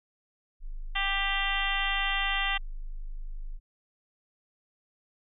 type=tone; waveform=sine; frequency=25.72 Hz; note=G#0; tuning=16 cents flat; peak=-33 dBFS; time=0.6-3.6 s; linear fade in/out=50 ms
type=harmonic tone; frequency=394 Hz; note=G4; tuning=9 cents sharp; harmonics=2 / 3 / 4 / 5 / 6 / 7 / 8 / 9; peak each=-35 / -36 / -37 / -31 / -41 / -33 / -34 / -39 dBFS; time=0.95-2.58 s; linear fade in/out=10 ms
effects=none